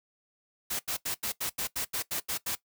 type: noise bursts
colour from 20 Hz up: white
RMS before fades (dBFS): -32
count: 11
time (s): 0.7-2.554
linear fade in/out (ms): 10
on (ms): 94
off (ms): 82
effects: noise-tail reverb RT60 0.1 s tail -17 dB re dry